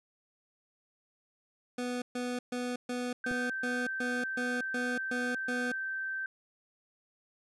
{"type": "tone bursts", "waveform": "25% pulse", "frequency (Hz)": 246.9, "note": "B3", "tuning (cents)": 0, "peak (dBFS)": -29, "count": 11, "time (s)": [1.78, 5.72], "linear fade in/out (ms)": 5, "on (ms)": 240, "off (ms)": 130}
{"type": "tone", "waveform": "sine", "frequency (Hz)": 1555, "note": "G6", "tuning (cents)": -14, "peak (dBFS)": -33, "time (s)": [3.24, 6.26], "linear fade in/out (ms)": 2}
{"type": "clicks", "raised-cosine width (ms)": 2, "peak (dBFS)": -30, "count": 2, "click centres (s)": [3.31, 3.316]}
{"effects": ["resampled to 24000 Hz"]}